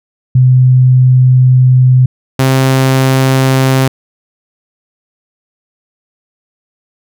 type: tone pair in turn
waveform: sine / sawtooth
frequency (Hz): 127.8 / 132.31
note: C3 / C3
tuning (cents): -40 / +20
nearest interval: minor second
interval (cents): 60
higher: second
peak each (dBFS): -3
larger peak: neither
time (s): 0.35-2.06 / 2.39-3.88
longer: first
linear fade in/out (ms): 5
effects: none